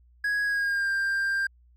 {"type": "tone with pitch glide", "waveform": "triangle", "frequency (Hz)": [1661.2, 1588.9], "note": ["G#6", "G6"], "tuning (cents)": [0, 23], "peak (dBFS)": -22, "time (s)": [0.24, 1.47], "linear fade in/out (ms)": 5, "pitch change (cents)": -77, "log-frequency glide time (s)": [0.44, 0.9], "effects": ["added 60 Hz sine -55 dBFS peak until 1.76 s"]}